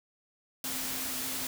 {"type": "tone in noise", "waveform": "sine", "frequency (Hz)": 260, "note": "C4", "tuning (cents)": -11, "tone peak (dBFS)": -45, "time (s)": [0.64, 1.47], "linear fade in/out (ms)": 2, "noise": "white", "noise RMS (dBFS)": -35, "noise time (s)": [0.64, 1.47], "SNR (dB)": -13, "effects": []}